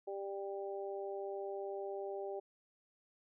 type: harmonic tone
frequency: 197.3 Hz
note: G3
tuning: 11 cents sharp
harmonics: 2 / 3 / 4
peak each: -41 / -45 / -47 dBFS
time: 0.07-2.4 s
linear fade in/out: 10 ms
effects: none